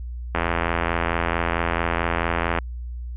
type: click train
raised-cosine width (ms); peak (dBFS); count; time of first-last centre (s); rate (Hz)
0.5; -6; 190; 0.35-2.587; 84.5
effects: added 60 Hz sine -29 dBFS peak until 3.16 s + resampled to 8000 Hz